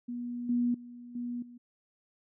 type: tone with level steps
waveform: sine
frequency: 241.9 Hz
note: B3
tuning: 36 cents flat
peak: -34 / -25 / -44 / -33 / -47 dBFS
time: 0.08-1.58 s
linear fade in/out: 10 ms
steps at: 0.49 / 0.74 / 1.15 / 1.42 s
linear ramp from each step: 5 ms
effects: none